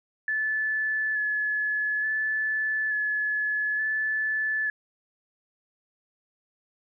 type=tone with vibrato; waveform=sine; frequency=1724 Hz; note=A6; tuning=36 cents flat; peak=-24 dBFS; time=0.28-4.7 s; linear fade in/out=2 ms; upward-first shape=square; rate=0.57 Hz; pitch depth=15 cents each way; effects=none